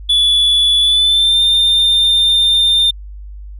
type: tone with pitch glide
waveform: sine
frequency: 3437 to 3608 Hz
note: A7 to A7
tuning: -41 to +43 cents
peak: -6 dBFS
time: 0.09-2.91 s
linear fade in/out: 10 ms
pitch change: +84 cents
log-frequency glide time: 0.8-1.4 s
effects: tanh soft clip ceiling -8 dBFS + added 50 Hz sine -28 dBFS peak until 3.59 s